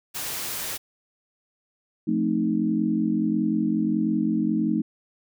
white noise, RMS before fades -31 dBFS, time 0.14-0.78 s, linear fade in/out 20 ms
sine chord, F dominant seventh, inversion none, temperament equal, 174.61 / 220 / 261.6 / 311.1 Hz, F3 / A3 / C4 / Eb4, 0 / 0 / 0 / 0 cents, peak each -29 / -24 / -29 / -25 dBFS, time 2.07-4.82 s, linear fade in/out 10 ms
effects none

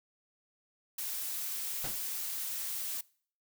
blue noise, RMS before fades -37 dBFS, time 0.98-3.01 s, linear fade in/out 5 ms
pink noise with exponential decay, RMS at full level -36 dBFS, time 1.84-2.05 s, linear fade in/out 2 ms, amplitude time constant 45 ms
effects noise-tail reverb RT60 0.5 s tail -23 dB re dry

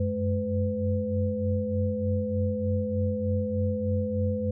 sine tone cluster, 92 / 95.3 / 213.1 / 504 Hz, F#2 / G2 / G#3 / B4, -9 / -48 / +45 / +35 cents, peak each -30 dBFS, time 0-4.51 s, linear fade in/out 5 ms, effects none

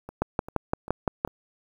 two click trains, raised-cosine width 1 ms, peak -24 / -9 dBFS, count 4 / 7, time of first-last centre 0.09-1.276 / 0.22-1.249 s, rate 2.53 / 5.83 Hz, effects 8-bit

